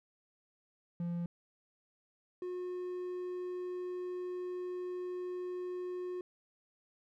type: tone pair in turn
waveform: triangle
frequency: 172.3 / 361.3 Hz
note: F3 / F#4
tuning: -23 / -41 cents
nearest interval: octave + minor second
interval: 1282 cents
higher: second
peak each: -32 / -35 dBFS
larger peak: first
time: 1-1.26 / 2.42-6.21 s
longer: second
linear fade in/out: 2 ms
effects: none